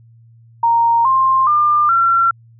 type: tone with pitch steps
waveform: sine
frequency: 930 / 1056 / 1199.1 / 1361.6 Hz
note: A#5 / C6 / D6 / F6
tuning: -4 / +16 / +36 / -44 cents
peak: -10 dBFS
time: 0.63-2.31 s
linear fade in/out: 5 ms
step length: 420 ms
effects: added 115 Hz sine -43 dBFS peak until 2.59 s